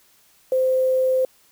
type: tone with quantisation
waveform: sine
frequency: 518 Hz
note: C5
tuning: 17 cents flat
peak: -16 dBFS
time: 0.52-1.25 s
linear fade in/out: 2 ms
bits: 7
effects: white hiss -57 dBFS RMS until 1.51 s